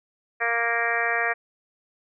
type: harmonic tone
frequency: 233.1 Hz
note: A#3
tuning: in tune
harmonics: 2 / 3 / 4 / 5 / 6 / 7 / 8 / 9 / 10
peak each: -32 / -29 / -38 / -32 / -34 / -28 / -26 / -35 / -31 dBFS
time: 0.4-1.34 s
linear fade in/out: 20 ms
effects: none